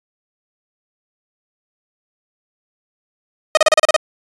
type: tone bursts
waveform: sawtooth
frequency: 622.3 Hz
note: D#5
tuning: in tune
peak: -4 dBFS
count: 8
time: 3.55-3.964 s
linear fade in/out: 2 ms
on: 22 ms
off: 34 ms
effects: resampled to 22050 Hz